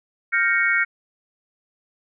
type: chord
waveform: sine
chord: G half-diminished seventh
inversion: third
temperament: equal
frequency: 1396.9 / 1568 / 1864.7 / 2217 Hz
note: F6 / G6 / Bb6 / Db7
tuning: 0 / 0 / 0 / 0 cents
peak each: -23 / -24 / -22 / -21 dBFS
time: 0.32-0.85 s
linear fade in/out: 20 ms
effects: none